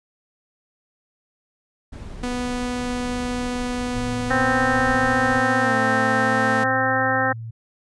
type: noise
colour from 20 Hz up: brown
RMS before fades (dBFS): -34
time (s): 1.92-5.41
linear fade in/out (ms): 10
type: tone with pitch glide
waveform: sawtooth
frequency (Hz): 246.8 to 223.7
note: B3 to A3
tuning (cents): -1 to +29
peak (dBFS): -20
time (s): 2.23-6.64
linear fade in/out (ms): 5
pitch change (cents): -170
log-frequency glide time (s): 5.6-5.76
type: tone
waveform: sine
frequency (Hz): 113.5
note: A#2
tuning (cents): -46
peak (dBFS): -30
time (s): 3.94-7.51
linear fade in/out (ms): 10
type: harmonic tone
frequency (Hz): 261.6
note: C4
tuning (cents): 0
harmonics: 1 / 2 / 3 / 4 / 5 / 6 / 7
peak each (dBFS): -28 / -25 / -24 / -30 / -26 / -25 / -24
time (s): 4.3-7.33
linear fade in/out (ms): 10
effects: resampled to 22050 Hz